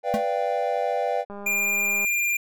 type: chord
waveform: triangle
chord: G dominant seventh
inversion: first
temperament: equal with one note detuned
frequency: 493.9 / 587.3 / 693.2 / 784 Hz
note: B4 / D5 / F5 / G5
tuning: 0 / 0 / -13 / 0 cents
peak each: -26 dBFS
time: 0.03-1.25 s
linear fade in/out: 50 ms
type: tone with exponential decay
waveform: square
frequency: 217.9 Hz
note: A3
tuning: 17 cents flat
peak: -20 dBFS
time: 0.14-0.25 s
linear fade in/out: 0 ms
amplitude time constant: 23 ms
type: click train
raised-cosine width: 1 ms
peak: -25 dBFS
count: 152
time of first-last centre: 1.3-2.048 s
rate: 202 Hz
type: tone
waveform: square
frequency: 2397 Hz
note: D7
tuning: 35 cents sharp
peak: -22 dBFS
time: 1.46-2.37 s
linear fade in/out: 5 ms
effects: none